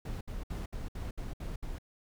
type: noise bursts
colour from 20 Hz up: brown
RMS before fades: -38 dBFS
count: 8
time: 0.05-1.785 s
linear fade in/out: 5 ms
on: 160 ms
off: 65 ms
effects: none